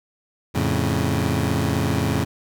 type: chord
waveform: 20% pulse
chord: F augmented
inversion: none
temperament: equal with one note detuned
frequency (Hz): 87.31 / 110.83 / 138.59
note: F2 / A2 / C#3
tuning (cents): 0 / +13 / 0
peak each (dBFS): -19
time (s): 0.54-2.25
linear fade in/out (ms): 20
effects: none